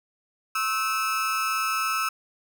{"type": "tone with amplitude modulation", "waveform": "35% pulse", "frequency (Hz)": 1302, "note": "E6", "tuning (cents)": -22, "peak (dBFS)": -19, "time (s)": [0.55, 2.09], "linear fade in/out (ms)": 5, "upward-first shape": "sine", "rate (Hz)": 223, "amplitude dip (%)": 70, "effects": []}